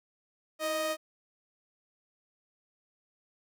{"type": "tone pair together", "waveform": "sawtooth", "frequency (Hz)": [321.4, 622.3], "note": ["E4", "D#5"], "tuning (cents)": [-44, 0], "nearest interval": "major seventh", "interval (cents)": 1144, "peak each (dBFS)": [-36, -26], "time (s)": [0.59, 0.97], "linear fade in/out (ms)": 50, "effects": []}